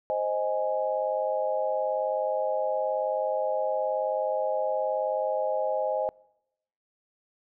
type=chord; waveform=sine; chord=Ab major; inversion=first; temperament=equal; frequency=523.3 / 622.3 / 830.6 Hz; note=C5 / Eb5 / Ab5; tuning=0 / 0 / 0 cents; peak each=-29 / -28 / -31 dBFS; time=0.1-6.09 s; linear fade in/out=0 ms; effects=noise-tail reverb RT60 0.9 s tail -26 dB re dry